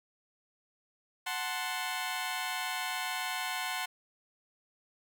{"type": "chord", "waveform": "15% pulse", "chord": "F# diminished", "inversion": "none", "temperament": "equal", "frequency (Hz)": [740, 880, 1046.5], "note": ["F#5", "A5", "C6"], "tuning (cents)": [0, 0, 0], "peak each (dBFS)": [-30, -33, -31], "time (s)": [1.26, 3.86], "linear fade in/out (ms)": 10, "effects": []}